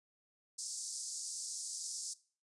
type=band-pass noise; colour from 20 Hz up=white; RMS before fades=-43 dBFS; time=0.58-2.14 s; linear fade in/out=10 ms; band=4800 to 9100 Hz; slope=48 dB/octave; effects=noise-tail reverb RT60 0.4 s tail -19 dB re dry + resampled to 24000 Hz